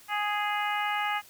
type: harmonic tone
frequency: 415.3 Hz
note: G#4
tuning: in tune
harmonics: 2 / 3 / 4 / 5 / 6 / 7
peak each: -30 / -33 / -35 / -34 / -39 / -38 dBFS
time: 0.08-1.22 s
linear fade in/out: 50 ms
effects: white hiss -54 dBFS RMS until 1.29 s